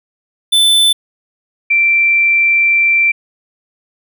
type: tone pair in turn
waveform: square / sine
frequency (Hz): 3520 / 2349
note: A7 / D7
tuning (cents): 0 / 0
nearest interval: perfect fifth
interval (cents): 700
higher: first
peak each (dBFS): -8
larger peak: neither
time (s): 0.52-0.93 / 1.7-3.12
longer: second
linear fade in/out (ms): 10
effects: none